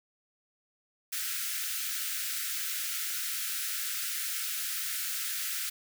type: high-pass noise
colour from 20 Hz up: white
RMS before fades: -34 dBFS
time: 1.12-5.7 s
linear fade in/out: 10 ms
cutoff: 1300 Hz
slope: 96 dB/octave
effects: none